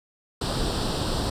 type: noise with comb filter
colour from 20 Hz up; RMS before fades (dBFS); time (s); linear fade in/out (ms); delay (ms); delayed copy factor
pink; -26; 0.41-1.3; 5; 0.23; +0.75
effects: low-pass 7000 Hz 12 dB/octave